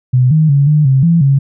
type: tone with pitch steps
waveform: sine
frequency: 126.6 / 156.5 / 140.7 / 151.1 / 133.5 / 168.1 / 137.8 Hz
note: B2 / D#3 / C#3 / D3 / C3 / E3 / C#3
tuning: +43 / +10 / +26 / +50 / +35 / +34 / -10 cents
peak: -6 dBFS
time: 0.13-1.39 s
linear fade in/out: 10 ms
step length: 180 ms
effects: none